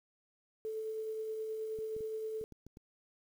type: tone with tremolo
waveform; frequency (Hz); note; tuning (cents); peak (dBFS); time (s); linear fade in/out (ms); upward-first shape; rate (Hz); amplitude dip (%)
sine; 438.3; A4; -7; -35; 0.65-2.44; 0; triangle; 9.5; 30
type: clicks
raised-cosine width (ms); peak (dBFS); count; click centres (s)
3; -38; 7; 1.788 / 1.965 / 2.007 / 2.413 / 2.523 / 2.666 / 2.771
effects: 10-bit